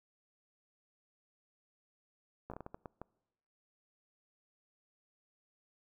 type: slowing click train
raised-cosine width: 1 ms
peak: -30 dBFS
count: 9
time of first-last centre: 2.5-3.016 s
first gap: 15 ms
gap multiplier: 1.4
effects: noise-tail reverb RT60 1.0 s tail -25 dB re dry